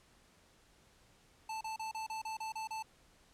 square tone bursts, 880 Hz, A5, in tune, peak -39 dBFS, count 9, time 1.49-2.826 s, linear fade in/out 5 ms, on 120 ms, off 32 ms, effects pink hiss -66 dBFS RMS until 3.33 s + low-pass 10000 Hz 12 dB/octave

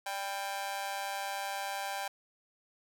sawtooth tone with amplitude modulation, 790 Hz, G5, 13 cents sharp, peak -27 dBFS, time 0.06-2.08 s, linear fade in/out 5 ms, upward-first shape sine, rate 203 Hz, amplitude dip 90%, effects none

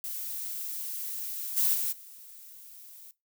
violet noise with level steps, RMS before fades -36 / -25 / -30 / -49 dBFS, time 0.04-3.11 s, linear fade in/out 0 ms, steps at 1.56 / 1.73 / 1.91 s, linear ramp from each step 20 ms, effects noise-tail reverb RT60 0.2 s tail -19 dB re dry

